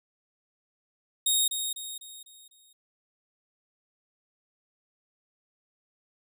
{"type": "tone with echo", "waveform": "15% pulse", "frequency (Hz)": 3731, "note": "A#7", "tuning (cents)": 1, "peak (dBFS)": -15, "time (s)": [1.26, 1.48], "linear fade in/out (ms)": 5, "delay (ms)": 250, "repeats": 5, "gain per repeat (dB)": -7, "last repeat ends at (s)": 2.73, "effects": []}